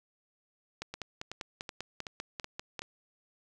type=two click trains; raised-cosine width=0.2 ms; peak=-22 / -20 dBFS; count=6 / 11; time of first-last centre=0.94-2.82 / 0.82-2.792 s; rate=2.66 / 5.07 Hz; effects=none